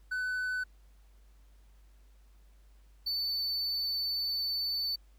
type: tone pair in turn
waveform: triangle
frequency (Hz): 1502 / 4509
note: F#6 / C#8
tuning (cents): +26 / +29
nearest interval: octave + perfect fifth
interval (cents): 1903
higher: second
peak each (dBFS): -29 / -29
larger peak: neither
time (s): 0.11-0.64 / 3.06-4.96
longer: second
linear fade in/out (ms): 10
effects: added 50 Hz sine -56 dBFS peak until 5.18 s + pink hiss -71 dBFS RMS until 5.18 s